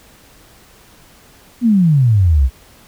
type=exponential sweep; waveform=sine; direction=down; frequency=250 to 60.5 Hz; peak=-8 dBFS; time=1.61-2.5 s; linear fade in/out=50 ms; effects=pink hiss -46 dBFS RMS until 2.87 s